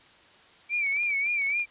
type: tone with vibrato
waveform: sine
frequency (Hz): 2311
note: D7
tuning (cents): -28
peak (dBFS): -24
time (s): 0.69-1.66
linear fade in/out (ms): 50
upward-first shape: sine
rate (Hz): 3.6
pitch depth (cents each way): 88
type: clicks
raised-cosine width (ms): 0.2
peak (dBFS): -30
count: 10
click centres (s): 0.865 / 0.924 / 0.966 / 1.033 / 1.104 / 1.265 / 1.418 / 1.467 / 1.503 / 1.597
effects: white hiss -55 dBFS RMS until 1.7 s + resampled to 8000 Hz